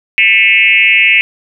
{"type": "tone with frequency modulation", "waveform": "sine", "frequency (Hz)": 2396, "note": "D7", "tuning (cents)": 34, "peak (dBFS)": -5, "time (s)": [0.18, 1.21], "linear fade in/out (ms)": 0, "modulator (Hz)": 206, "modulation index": 1.7, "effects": []}